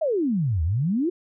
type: exponential two-way sweep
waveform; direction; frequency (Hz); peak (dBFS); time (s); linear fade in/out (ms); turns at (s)
sine; down then up; 672 to 75 to 372.1; -20; 0.01-1.1; 10; 0.63
effects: none